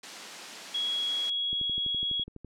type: high-pass noise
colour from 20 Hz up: white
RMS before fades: -40 dBFS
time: 0.03-1.3 s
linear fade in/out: 5 ms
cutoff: 170 Hz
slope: 48 dB/octave
type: tone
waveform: sine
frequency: 3326 Hz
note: G#7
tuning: 2 cents sharp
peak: -27 dBFS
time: 0.74-2.24 s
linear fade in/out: 10 ms
type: click train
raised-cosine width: 3 ms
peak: -30 dBFS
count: 12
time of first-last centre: 1.53-2.447 s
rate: 12 Hz
effects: low-pass 6000 Hz 12 dB/octave